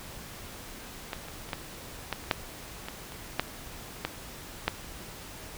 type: clicks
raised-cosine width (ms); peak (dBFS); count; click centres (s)
0.3; -16 / -26 / -25 / -15 / -13 / -29 / -7 / -19 / -28 / -8 / -12 / -8; 12; 1.132 / 1.285 / 1.49 / 1.532 / 2.127 / 2.24 / 2.312 / 2.885 / 3.121 / 3.396 / 4.05 / 4.68
effects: pink hiss -44 dBFS RMS until 5.57 s